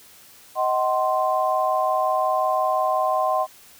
sine chord, C diminished, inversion first, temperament just, 627.9 / 753.5 / 1046.5 Hz, Eb5 / Gb5 / C6, +16 / +31 / 0 cents, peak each -23 dBFS, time 0.55-3.47 s, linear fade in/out 50 ms, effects white hiss -49 dBFS RMS until 3.79 s

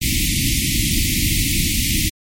pink band-stop noise, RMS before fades -18 dBFS, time 0.01-2.1 s, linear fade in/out 20 ms, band 330 to 2000 Hz, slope 96 dB/octave, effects MP3 64 kbps

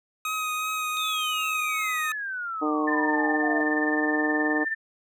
25% pulse tone with vibrato, 1257 Hz, D#6, 17 cents sharp, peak -23 dBFS, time 0.25-2.12 s, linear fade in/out 2 ms, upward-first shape triangle, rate 2.7 Hz, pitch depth 20 cents each way
sine exponential sweep, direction down, 3729 to 659.3 Hz, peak -29 dBFS, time 0.97-3.61 s, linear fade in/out 0 ms
harmonic tone, 151.9 Hz, D#3, 41 cents flat, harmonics 2 / 3 / 4 / 5 / 6 / 7 / 8, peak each -25 / -31 / -34 / -33 / -37 / -40 / -42 dBFS, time 2.61-4.65 s, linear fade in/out 20 ms
sine tone with tremolo, 1785 Hz, A6, 24 cents sharp, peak -23 dBFS, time 2.87-4.75 s, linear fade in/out 10 ms, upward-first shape sine, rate 19 Hz, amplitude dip 65%
effects none

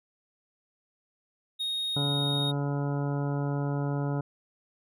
triangle tone, 3729 Hz, A#7, in tune, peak -27 dBFS, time 1.59-2.52 s, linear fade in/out 20 ms
harmonic tone, 142.4 Hz, C#3, 47 cents sharp, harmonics 1 / 2 / 3 / 4 / 5 / 6 / 7 / 9 / 10, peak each -28 / -34 / -38 / -40 / -42 / -44 / -45 / -47 / -48 dBFS, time 1.96-4.21 s, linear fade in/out 5 ms
effects none

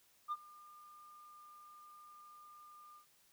sine tone with ADSR envelope, 1204 Hz, D6, 43 cents sharp, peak -32 dBFS, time 0.28-3.06 s, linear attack 39 ms, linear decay 39 ms, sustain -23 dB, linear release 99 ms, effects tanh soft clip ceiling -34 dBFS + white hiss -70 dBFS RMS until 3.32 s

